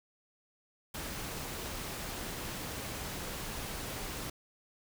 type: noise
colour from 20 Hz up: pink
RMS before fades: -40 dBFS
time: 0.94-4.3 s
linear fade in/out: 5 ms
effects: none